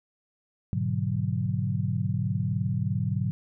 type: chord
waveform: sine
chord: G# half-diminished seventh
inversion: none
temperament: equal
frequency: 103.83 / 123.47 / 146.83 / 185 Hz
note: G#2 / B2 / D3 / F#3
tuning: 0 / 0 / 0 / 0 cents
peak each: -29 / -30 / -31 / -31 dBFS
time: 0.73-3.31 s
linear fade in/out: 0 ms
effects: none